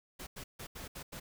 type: noise bursts at uneven times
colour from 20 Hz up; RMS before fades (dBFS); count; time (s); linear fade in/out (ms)
pink; -45; 6; 0.19-0.27 / 0.36-0.44 / 0.59-0.67 / 0.75-0.88 / 0.95-1.03 / 1.12-1.2; 10
effects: none